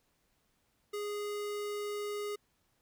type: tone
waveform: square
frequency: 413.6 Hz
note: G#4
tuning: 7 cents flat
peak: -36 dBFS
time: 0.93-2.36 s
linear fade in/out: 10 ms
effects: pink hiss -75 dBFS RMS until 2.81 s